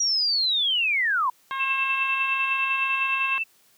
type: linear sweep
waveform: sine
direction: down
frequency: 5760 to 950 Hz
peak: -20 dBFS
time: 0-1.3 s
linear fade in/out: 5 ms
type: harmonic tone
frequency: 537 Hz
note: C5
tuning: 45 cents sharp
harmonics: 2 / 3 / 4 / 5 / 6 / 7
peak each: -28 / -34 / -38 / -40 / -42 / -45 dBFS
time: 1.51-3.38 s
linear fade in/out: 0 ms
type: tone with tremolo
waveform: sine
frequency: 2659 Hz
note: E7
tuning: 14 cents sharp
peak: -21 dBFS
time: 1.59-3.44 s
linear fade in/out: 20 ms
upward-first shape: sine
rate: 9.9 Hz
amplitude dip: 45%
effects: white hiss -60 dBFS RMS until 3.77 s + high-pass 100 Hz 12 dB/octave